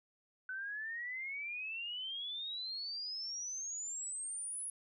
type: exponential sweep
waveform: sine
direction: up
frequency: 1500 to 10510 Hz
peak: -39 dBFS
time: 0.49-4.7 s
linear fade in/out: 2 ms
effects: none